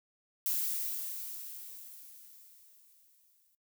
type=noise with exponential decay; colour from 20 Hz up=violet; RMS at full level=-31 dBFS; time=0.46-3.55 s; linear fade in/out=1 ms; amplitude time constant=670 ms; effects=noise-tail reverb RT60 0.1 s tail -18 dB re dry